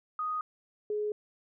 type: tone pair in turn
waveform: sine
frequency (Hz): 1244.5 / 420.4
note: D#6 / G#4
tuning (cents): 0 / +21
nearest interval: octave + perfect fifth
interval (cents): 1879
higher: first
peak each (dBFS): -30 / -29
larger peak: second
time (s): 0.19-0.41 / 0.9-1.12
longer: neither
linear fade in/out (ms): 2
effects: none